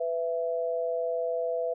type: tone pair together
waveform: sine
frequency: 498.3 / 665.2 Hz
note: B4 / E5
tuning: +15 / +16 cents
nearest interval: perfect fourth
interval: 501 cents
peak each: -29 / -30 dBFS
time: 0-1.74 s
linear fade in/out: 10 ms
effects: none